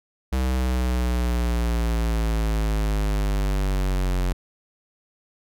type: linear sweep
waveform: square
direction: down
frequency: 65 to 44.96 Hz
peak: -21 dBFS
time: 0.32-4.33 s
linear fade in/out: 10 ms
effects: none

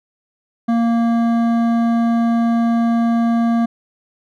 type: tone with hard clipping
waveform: sine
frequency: 232.1 Hz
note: A#3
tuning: 7 cents flat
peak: -15 dBFS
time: 0.68-3.66 s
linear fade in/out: 10 ms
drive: 11 dB
effects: none

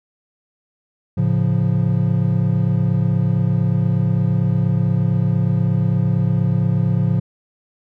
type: chord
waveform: triangle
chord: A augmented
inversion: none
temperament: equal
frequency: 110 / 138.59 / 174.61 Hz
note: A2 / C#3 / E#3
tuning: 0 / 0 / 0 cents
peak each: -17 dBFS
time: 1.17-7.2 s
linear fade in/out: 10 ms
effects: none

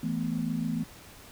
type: chord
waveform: sine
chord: E suspended fourth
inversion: none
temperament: equal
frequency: 164.81 / 220 / 246.9 Hz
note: E3 / A3 / B3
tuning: 0 / 0 / 0 cents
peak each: -32 dBFS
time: 0.03-0.84 s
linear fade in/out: 5 ms
effects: pink hiss -50 dBFS RMS until 1.31 s

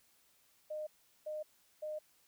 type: tone bursts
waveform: sine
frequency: 612 Hz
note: D#5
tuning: 29 cents flat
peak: -38 dBFS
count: 3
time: 0.7-1.99 s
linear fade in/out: 10 ms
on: 170 ms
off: 390 ms
effects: white hiss -70 dBFS RMS until 2.27 s

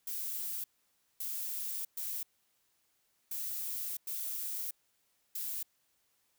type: noise bursts at uneven times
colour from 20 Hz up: violet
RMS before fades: -38 dBFS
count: 6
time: 0.07-0.64 / 1.2-1.85 / 1.97-2.23 / 3.31-3.97 / 4.07-4.71 / 5.35-5.63 s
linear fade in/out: 5 ms
effects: white hiss -75 dBFS RMS until 6.38 s

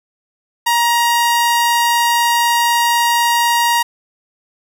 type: tone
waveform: sawtooth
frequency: 944 Hz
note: A#5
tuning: 22 cents sharp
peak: -8 dBFS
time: 0.66-3.83 s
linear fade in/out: 10 ms
effects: none

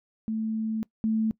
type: tone pair in turn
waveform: sine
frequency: 220.3 / 220.3 Hz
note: A3 / A3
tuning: +2 / +2 cents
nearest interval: unison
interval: 0 cents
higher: neither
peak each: -26 / -22 dBFS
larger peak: second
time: 0.28-0.83 / 1.04-1.31 s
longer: first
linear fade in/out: 0 ms
effects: noise-tail reverb RT60 0.1 s tail -22 dB re dry

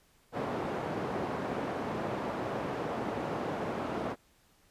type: band-pass noise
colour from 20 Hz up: white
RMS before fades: -35 dBFS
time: 0.32-4.16 s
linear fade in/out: 50 ms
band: 120 to 730 Hz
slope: 12 dB/octave
effects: pink hiss -66 dBFS RMS until 4.7 s + resampled to 32000 Hz

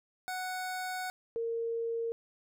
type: tone pair in turn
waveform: 25% pulse / sine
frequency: 740 / 460.6 Hz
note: F#5 / A#4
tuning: 0 / -21 cents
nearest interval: minor sixth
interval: 821 cents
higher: first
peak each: -31 / -31 dBFS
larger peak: neither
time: 0.28-1.1 / 1.36-2.12 s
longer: first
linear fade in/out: 0 ms
effects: none

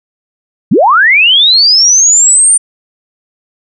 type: linear sweep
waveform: sine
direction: up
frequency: 134.8 to 9130 Hz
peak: -3 dBFS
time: 0.71-2.58 s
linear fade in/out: 10 ms
effects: none

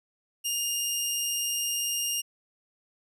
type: tone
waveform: 15% pulse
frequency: 2823 Hz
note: F7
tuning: 18 cents sharp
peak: -20 dBFS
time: 0.44-2.22 s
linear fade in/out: 20 ms
effects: none

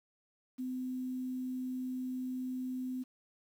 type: tone with quantisation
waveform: sine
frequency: 255.3 Hz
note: C4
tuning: 42 cents flat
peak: -35 dBFS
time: 0.58-3.04 s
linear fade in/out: 20 ms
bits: 10
effects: none

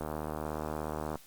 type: click train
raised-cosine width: 1 ms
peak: -21 dBFS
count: 89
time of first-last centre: 0.01-1.156 s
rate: 76.8 Hz
effects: white hiss -57 dBFS RMS until 1.26 s + Opus 32 kbps

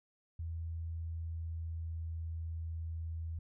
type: tone with pitch glide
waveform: sine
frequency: 82.41 to 81.84 Hz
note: E2 to E2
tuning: 0 to -12 cents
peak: -37 dBFS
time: 0.39-3.39 s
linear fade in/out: 5 ms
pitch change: -12 cents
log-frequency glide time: 0.85-2.18 s
effects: none

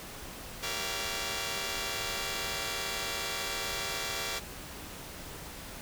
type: chord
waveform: 5% pulse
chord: G diminished seventh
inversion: none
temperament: just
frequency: 392 / 470.4 / 564.5 / 677.4 Hz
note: G4 / Bb4 / Db5 / Fb5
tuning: 0 / +16 / +31 / +47 cents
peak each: -28 dBFS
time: 0.62-4.4 s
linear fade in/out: 20 ms
effects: pink hiss -44 dBFS RMS until 5.81 s

